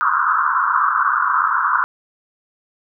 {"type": "band-pass noise", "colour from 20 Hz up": "pink", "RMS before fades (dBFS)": -17, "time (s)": [0.01, 1.84], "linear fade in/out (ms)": 0, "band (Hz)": [1000, 1500], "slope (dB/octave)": 96, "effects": []}